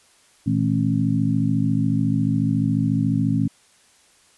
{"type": "harmonic tone with a mistuned harmonic", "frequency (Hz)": 54.1, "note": "A1", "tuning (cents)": -29, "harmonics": [2, 3, 4, 5], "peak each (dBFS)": [-23, -23, -23, -23], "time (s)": [0.46, 3.48], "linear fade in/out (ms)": 10, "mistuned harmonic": 2, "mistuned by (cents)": 120, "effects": ["white hiss -56 dBFS RMS until 4.37 s", "resampled to 24000 Hz"]}